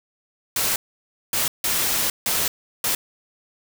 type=noise bursts at uneven times; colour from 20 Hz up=white; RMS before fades=-22 dBFS; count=5; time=0.56-0.76 / 1.33-1.48 / 1.64-2.1 / 2.26-2.48 / 2.84-2.95 s; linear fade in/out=2 ms; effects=none